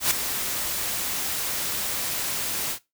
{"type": "noise with ADSR envelope", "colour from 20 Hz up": "white", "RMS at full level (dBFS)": -19, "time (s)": [0, 2.79], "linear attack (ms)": 110, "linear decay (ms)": 4, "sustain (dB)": -9, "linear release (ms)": 77, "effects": ["noise-tail reverb RT60 0.2 s tail -18 dB re dry"]}